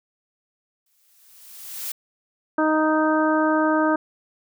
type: noise with exponential growth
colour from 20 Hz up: blue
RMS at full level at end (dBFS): -28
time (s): 0.86-1.92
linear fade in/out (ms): 5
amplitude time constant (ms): 230
type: harmonic tone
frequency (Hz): 311.1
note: D#4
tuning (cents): 0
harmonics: 1 / 2 / 3 / 4 / 5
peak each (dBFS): -20 / -23 / -25 / -26 / -27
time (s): 2.58-3.96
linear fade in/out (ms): 5
effects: none